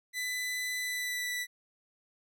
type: tone with pitch glide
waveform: sawtooth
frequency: 1999 to 1971.5 Hz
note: B6 to B6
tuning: +20 to -4 cents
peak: -29 dBFS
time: 0.13-1.47 s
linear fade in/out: 50 ms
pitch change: -24 cents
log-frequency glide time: 0.79-1.29 s
effects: none